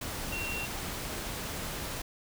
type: tone in noise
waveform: sine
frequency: 2738 Hz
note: F7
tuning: 35 cents flat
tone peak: -35 dBFS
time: 0.32-0.66 s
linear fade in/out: 5 ms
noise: pink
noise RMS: -37 dBFS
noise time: 0.01-2.02 s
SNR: -1 dB
effects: none